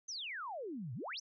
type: exponential two-way sweep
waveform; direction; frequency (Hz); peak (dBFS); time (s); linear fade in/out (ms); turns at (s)
sine; down then up; 6450 to 110 to 6450; -40; 0.08-1.2; 10; 0.94
effects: none